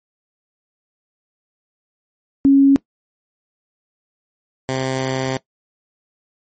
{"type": "tone pair in turn", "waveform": ["sine", "10% pulse"], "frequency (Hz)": [275.4, 131.52], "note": ["C#4", "C3"], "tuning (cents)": [-11, 9], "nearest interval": "octave + minor second", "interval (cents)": 1280, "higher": "first", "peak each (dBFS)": [-7, -11], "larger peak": "first", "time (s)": [[2.45, 2.76], [4.69, 5.37]], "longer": "second", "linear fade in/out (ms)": 0, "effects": ["noise-tail reverb RT60 0.1 s tail -19 dB re dry", "MP3 32 kbps"]}